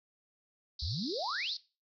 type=band-pass noise; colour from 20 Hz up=pink; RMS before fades=-41 dBFS; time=0.79-1.57 s; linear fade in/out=5 ms; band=3800 to 5200 Hz; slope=96 dB/octave
type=exponential sweep; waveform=sine; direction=up; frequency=65.4 to 4549 Hz; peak=-34 dBFS; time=0.82-1.54 s; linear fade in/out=5 ms
effects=noise-tail reverb RT60 0.3 s tail -18 dB re dry

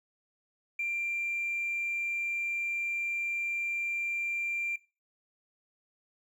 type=tone; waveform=triangle; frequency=2372 Hz; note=D7; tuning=17 cents sharp; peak=-26 dBFS; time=0.79-4.76 s; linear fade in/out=5 ms; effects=noise-tail reverb RT60 0.3 s tail -23 dB re dry + tanh soft clip ceiling -27 dBFS

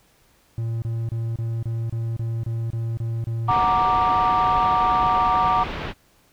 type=tone bursts; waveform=triangle; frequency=114.5 Hz; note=A#2; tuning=31 cents flat; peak=-21 dBFS; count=11; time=0.58-3.51 s; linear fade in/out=0 ms; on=240 ms; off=29 ms
type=low-pass noise; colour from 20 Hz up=pink; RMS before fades=-30 dBFS; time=3.47-5.94 s; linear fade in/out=50 ms; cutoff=3500 Hz; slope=24 dB/octave
type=chord; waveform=sine; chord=Gb augmented; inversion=none; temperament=equal; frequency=740 / 932.3 / 1174.7 Hz; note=Gb5 / Bb5 / D6; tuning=0 / 0 / 0 cents; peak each=-22 / -21 / -20 dBFS; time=3.48-5.64 s; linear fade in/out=10 ms
effects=pink hiss -59 dBFS RMS until 6.32 s

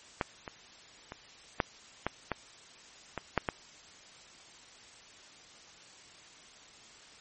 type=clicks; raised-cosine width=0.5 ms; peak=-13 / -24 / -25 / -10 / -14 / -15 / -19 / -10 / -14 dBFS; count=9; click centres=0.212 / 0.478 / 1.121 / 1.602 / 2.066 / 2.317 / 3.177 / 3.377 / 3.488 s; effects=white hiss -54 dBFS RMS until 7.2 s + MP3 32 kbps

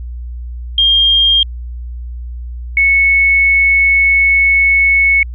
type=tone pair in turn; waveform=sine; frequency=3213 / 2206 Hz; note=G7 / C#7; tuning=+42 / -9 cents; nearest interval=perfect fifth; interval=651 cents; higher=first; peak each=-7 dBFS; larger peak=neither; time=0.78-1.43 / 2.77-5.23 s; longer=second; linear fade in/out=2 ms; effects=added 60 Hz sine -22 dBFS peak until 5.34 s

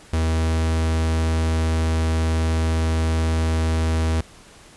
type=tone; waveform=45% pulse; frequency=80.5 Hz; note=E2; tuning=41 cents flat; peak=-18 dBFS; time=0.13-4.21 s; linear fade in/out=5 ms; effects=pink hiss -47 dBFS RMS until 4.76 s + resampled to 24000 Hz

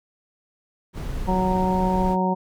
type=noise; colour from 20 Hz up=brown; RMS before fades=-29 dBFS; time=0.93-2.17 s; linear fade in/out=50 ms
type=harmonic tone; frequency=185.5 Hz; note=F#3; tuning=5 cents sharp; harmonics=1 / 2 / 3 / 4 / 5; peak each=-22 / -28 / -29 / -29 / -24 dBFS; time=1.27-2.35 s; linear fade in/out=20 ms
effects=none

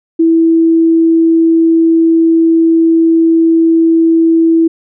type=tone; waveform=sine; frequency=328.3 Hz; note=E4; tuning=7 cents flat; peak=-5 dBFS; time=0.19-4.68 s; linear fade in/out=10 ms; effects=none

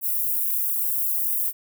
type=high-pass noise; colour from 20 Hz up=white; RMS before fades=-24 dBFS; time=0.01-1.53 s; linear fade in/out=50 ms; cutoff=12000 Hz; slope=24 dB/octave; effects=none

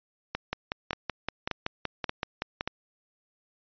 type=two click trains; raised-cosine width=0.3 ms; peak=-13 / -13 dBFS; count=5 / 12; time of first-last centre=0.35-2.676 / 0.53-2.609 s; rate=1.72 / 5.29 Hz; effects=resampled to 11025 Hz

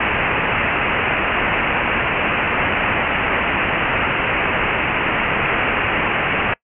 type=low-pass noise; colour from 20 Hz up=white; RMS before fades=-19 dBFS; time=0-6.54 s; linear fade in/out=5 ms; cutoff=2800 Hz; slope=96 dB/octave; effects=noise-tail reverb RT60 0.1 s tail -25 dB re dry

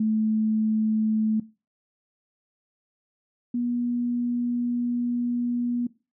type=tone pair in turn; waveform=sine; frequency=217.7 / 241.6 Hz; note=A3 / B3; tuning=-18 / -38 cents; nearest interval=major second; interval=180 cents; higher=second; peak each=-20 / -23 dBFS; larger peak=first; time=0-1.4 / 3.54-5.87 s; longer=second; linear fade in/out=5 ms; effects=noise-tail reverb RT60 0.3 s tail -19 dB re dry

